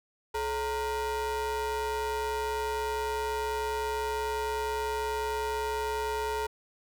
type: ring-modulated tone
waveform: square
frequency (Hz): 246.9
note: B3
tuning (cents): 0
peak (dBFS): -27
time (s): 0.34-6.47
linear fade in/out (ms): 10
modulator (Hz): 676
effects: none